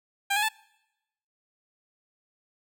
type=tone with pitch steps; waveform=15% pulse; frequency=798 / 835.7 / 875.3 Hz; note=G5 / G#5 / A5; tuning=+31 / +11 / -9 cents; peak=-17 dBFS; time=0.3-0.489 s; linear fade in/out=10 ms; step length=63 ms; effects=noise-tail reverb RT60 0.9 s tail -25 dB re dry